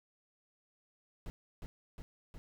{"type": "noise with echo", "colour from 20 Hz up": "brown", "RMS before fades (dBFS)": -42, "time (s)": [1.26, 1.3], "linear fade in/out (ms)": 0, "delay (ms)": 360, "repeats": 3, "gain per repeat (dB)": -2, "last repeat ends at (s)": 2.38, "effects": []}